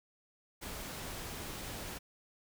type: noise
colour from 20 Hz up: pink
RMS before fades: -43 dBFS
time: 0.61-1.99 s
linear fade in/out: 20 ms
effects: none